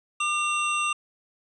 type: tone pair together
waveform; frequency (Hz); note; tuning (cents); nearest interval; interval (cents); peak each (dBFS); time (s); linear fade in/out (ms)
square; 1202.3 / 2740; D6 / F7; +40 / -34; octave + major second; 1426; -27; 0.2-0.93; 5
effects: resampled to 22050 Hz + 10-bit